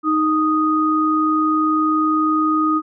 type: tone pair together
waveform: sine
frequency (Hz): 311 / 1243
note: D#4 / D#6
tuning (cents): -1 / -2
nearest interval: 2 octaves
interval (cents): 2399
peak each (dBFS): -17 / -17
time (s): 0.03-2.82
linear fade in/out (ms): 50
effects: none